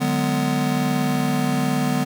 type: chord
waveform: square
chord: G# half-diminished seventh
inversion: second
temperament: just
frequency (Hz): 149.51 / 186.89 / 207.7 / 249.2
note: D3 / F#3 / G#3 / B3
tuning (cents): +31 / +18 / 0 / +16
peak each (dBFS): -25 / -28 / -28 / -23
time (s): 0-2.05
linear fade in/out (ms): 20
effects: none